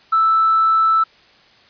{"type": "tone with hard clipping", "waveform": "triangle", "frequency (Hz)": 1318.5, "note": "E6", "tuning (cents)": 0, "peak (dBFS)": -12, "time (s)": [0.12, 1.04], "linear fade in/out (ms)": 10, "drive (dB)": 4, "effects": ["white hiss -50 dBFS RMS until 1.69 s", "resampled to 11025 Hz"]}